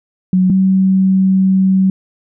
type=tone pair in turn; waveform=sine; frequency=185 / 189.98 Hz; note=F#3 / F#3; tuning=0 / +46 cents; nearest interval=unison; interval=46 cents; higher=second; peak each=-8 dBFS; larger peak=neither; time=0.33-0.5 / 0.5-1.9 s; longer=second; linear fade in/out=2 ms; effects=none